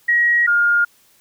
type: tone pair in turn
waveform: sine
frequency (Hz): 1900 / 1416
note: A#6 / F6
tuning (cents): +33 / +23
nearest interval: perfect fourth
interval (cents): 510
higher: first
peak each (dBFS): -12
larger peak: neither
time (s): 0.08-0.47 / 0.47-0.85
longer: first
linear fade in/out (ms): 10
effects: white hiss -55 dBFS RMS until 1.2 s